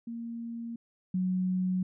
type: tone pair in turn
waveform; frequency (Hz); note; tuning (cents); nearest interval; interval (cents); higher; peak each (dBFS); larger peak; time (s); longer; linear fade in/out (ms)
sine; 232.4 / 184.46; A#3 / F#3; -5 / -5; major third; 400; first; -35 / -26; second; 0.07-0.76 / 1.14-1.83; neither; 5
effects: none